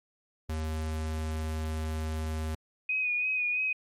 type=tone; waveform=square; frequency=78.6 Hz; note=D#2; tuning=18 cents sharp; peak=-31 dBFS; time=0.49-2.55 s; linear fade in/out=5 ms
type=tone with vibrato; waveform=sine; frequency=2489 Hz; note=D#7; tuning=in tune; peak=-26 dBFS; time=2.89-3.73 s; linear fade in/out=5 ms; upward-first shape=sine; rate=3 Hz; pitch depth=35 cents each way
effects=MP3 64 kbps